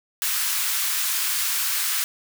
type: high-pass noise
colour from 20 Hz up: white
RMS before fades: -24 dBFS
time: 0.22-2.04 s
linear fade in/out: 0 ms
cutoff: 1100 Hz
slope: 24 dB/octave
effects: none